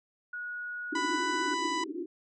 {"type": "tone with pitch glide", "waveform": "sine", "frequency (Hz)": [1455, 1488.1], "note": ["F#6", "F#6"], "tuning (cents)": [-29, 9], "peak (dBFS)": -35, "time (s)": [0.33, 1.54], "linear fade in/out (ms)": 5, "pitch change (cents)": 38, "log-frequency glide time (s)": [0.94, 1.22]}
{"type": "band-pass noise", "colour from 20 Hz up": "white", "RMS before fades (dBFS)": -36, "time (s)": [0.92, 2.06], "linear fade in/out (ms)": 10, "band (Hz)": [280, 370], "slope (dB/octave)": 96}
{"type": "harmonic tone", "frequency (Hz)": 992, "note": "B5", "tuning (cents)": 7, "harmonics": [1, 2, 3, 4, 5, 6, 7, 8], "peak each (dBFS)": [-31, -37, -41, -43, -45, -47, -48, -49], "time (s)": [0.95, 1.84], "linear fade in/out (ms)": 5}
{"effects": []}